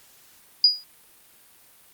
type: tone with exponential decay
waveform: sine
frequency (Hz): 4900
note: D#8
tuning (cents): -27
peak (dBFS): -9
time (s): 0.64-0.84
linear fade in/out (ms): 2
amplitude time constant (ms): 43
effects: white hiss -54 dBFS RMS until 1.93 s + Opus 48 kbps